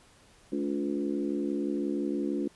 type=harmonic tone with a mistuned harmonic; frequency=71.2 Hz; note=C#2; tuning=47 cents sharp; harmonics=3 / 4 / 5 / 6 / 7; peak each=-34 / -31 / -33 / -44 / -42 dBFS; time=0.52-2.48 s; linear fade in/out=5 ms; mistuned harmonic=5; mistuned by=-25 cents; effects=pink hiss -59 dBFS RMS until 2.55 s + resampled to 24000 Hz